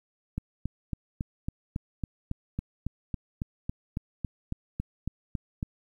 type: click train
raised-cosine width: 5 ms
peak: -18 dBFS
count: 20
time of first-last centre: 0.38-5.629 s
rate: 3.62 Hz
effects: 10-bit